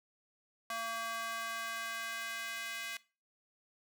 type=tone with high-pass filter sweep; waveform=square; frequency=227.8 Hz; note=A#3; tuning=40 cents flat; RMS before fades=-40 dBFS; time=0.7-2.97 s; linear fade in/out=2 ms; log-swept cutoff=1000 to 2000 Hz; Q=1.7; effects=noise-tail reverb RT60 0.3 s tail -18 dB re dry